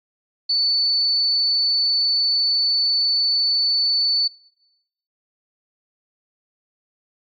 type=tone; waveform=sine; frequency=4487 Hz; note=C#8; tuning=20 cents sharp; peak=-16 dBFS; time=0.49-4.28 s; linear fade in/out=10 ms; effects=noise-tail reverb RT60 1.0 s tail -25 dB re dry + MP3 64 kbps